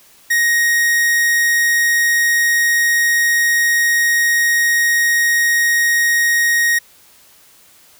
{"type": "tone", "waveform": "45% pulse", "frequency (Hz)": 1875, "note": "A#6", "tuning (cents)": 10, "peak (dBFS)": -12, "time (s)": [0.3, 6.79], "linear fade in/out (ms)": 10, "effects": ["white hiss -48 dBFS RMS until 7.99 s"]}